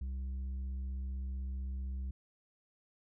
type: tone with tanh clipping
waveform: sine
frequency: 65.41 Hz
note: C2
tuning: in tune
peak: -37 dBFS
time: 0.01-2.11 s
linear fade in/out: 5 ms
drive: 5 dB
effects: none